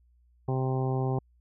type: harmonic tone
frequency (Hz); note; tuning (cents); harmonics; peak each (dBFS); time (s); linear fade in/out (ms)
130.81; C3; 0; 1 / 2 / 3 / 4 / 5 / 6 / 7 / 8; -27 / -36 / -33 / -40 / -42 / -37 / -44 / -45; 0.48-1.19; 5
effects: added 60 Hz sine -60 dBFS peak until 1.4 s